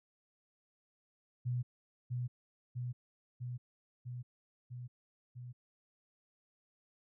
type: tone with echo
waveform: sine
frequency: 123.3 Hz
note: B2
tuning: 2 cents flat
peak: -32 dBFS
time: 1.45-1.63 s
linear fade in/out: 20 ms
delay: 650 ms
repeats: 6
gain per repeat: -2 dB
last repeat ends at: 5.53 s
effects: none